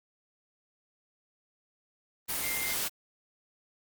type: tone in noise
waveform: sine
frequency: 2100 Hz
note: C7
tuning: 6 cents sharp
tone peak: -35 dBFS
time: 2.42-2.75 s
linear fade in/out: 20 ms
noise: white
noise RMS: -32 dBFS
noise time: 2.28-2.89 s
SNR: -6 dB
effects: Opus 24 kbps